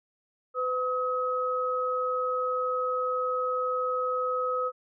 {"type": "tone pair together", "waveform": "sine", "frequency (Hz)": [505.2, 1273], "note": ["B4", "D#6"], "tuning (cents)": [39, 39], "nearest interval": "octave + major third", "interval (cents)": 1600, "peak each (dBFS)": [-29, -28], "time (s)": [0.54, 4.72], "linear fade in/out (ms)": 50, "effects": []}